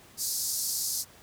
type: band-pass noise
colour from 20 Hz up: pink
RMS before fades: -31 dBFS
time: 0.17-1.05 s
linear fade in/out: 50 ms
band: 4600 to 15000 Hz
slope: 48 dB/octave
effects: pink hiss -54 dBFS RMS until 1.22 s + high-pass 60 Hz 12 dB/octave